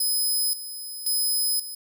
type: tone with tremolo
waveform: 5% pulse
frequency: 5060 Hz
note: D#8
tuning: 28 cents sharp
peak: -16 dBFS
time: 0-1.75 s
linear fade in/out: 5 ms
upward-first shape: square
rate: 0.94 Hz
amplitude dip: 75%
effects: none